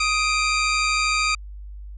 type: tone pair together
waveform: 25% pulse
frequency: 1248 / 2363 Hz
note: D#6 / D7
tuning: +5 / +10 cents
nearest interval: major seventh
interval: 1105 cents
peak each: -18 dBFS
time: 0-1.35 s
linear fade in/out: 5 ms
effects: added 50 Hz sine -34 dBFS peak until 1.97 s + resampled to 22050 Hz